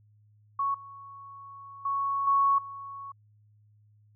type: tone with level steps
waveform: sine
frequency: 1108.7 Hz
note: C#6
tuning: in tune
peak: -25 / -43 / -26 / -20 / -38 dBFS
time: 0.59-3.12 s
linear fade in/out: 5 ms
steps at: 0.74 / 1.85 / 2.27 / 2.58 s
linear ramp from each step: 5 ms
effects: added 105 Hz sine -58 dBFS peak until 4.15 s